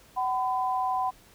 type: tone pair together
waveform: sine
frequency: 755.1 / 1008 Hz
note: F#5 / B5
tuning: +35 / +35 cents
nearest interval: perfect fourth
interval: 500 cents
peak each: -27 / -28 dBFS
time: 0.16-1.11 s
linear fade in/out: 20 ms
effects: pink hiss -56 dBFS RMS until 1.34 s